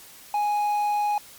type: tone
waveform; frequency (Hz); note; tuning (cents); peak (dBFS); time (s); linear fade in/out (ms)
triangle; 830.6; G#5; 0; -19; 0.34-1.18; 2
effects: white hiss -47 dBFS RMS until 1.38 s + MP3 96 kbps